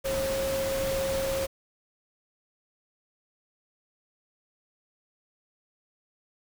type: tone in noise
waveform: sine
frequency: 540 Hz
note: C#5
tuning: 45 cents flat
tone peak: -27 dBFS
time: 0.04-1.47 s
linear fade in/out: 20 ms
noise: pink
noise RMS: -34 dBFS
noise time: 0.04-1.47 s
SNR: +4 dB
effects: none